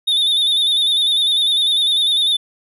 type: tone with vibrato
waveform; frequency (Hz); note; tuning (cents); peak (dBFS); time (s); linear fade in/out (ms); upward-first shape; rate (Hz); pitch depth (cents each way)
triangle; 3612; A7; +45; -12; 0.07-2.37; 10; square; 10; 50
effects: none